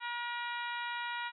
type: harmonic tone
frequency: 477.7 Hz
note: A#4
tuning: 42 cents sharp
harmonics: 2 / 3 / 4 / 5 / 6 / 7 / 8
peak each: -39 / -41 / -42 / -46 / -48 / -51 / -49 dBFS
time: 0-1.32 s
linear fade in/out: 50 ms
effects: none